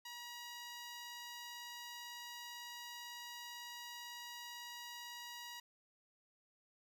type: tone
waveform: 10% pulse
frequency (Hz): 958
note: A#5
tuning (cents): +47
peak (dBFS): -39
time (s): 0.05-5.6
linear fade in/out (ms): 5
effects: none